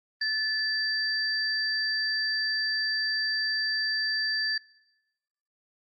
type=tone pair together; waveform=sine; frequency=1745 / 4668 Hz; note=A6 / D8; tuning=-15 / -11 cents; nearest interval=octave + perfect fourth; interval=1704 cents; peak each=-28 dBFS; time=0.21-4.58 s; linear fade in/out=5 ms; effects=noise-tail reverb RT60 1.0 s tail -22 dB re dry + Opus 32 kbps